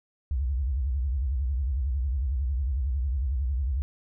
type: tone with vibrato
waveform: sine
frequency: 66 Hz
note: C2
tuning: 16 cents sharp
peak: -24 dBFS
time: 0.31-3.82 s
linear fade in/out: 0 ms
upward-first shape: sine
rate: 11 Hz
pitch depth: 210 cents each way
effects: none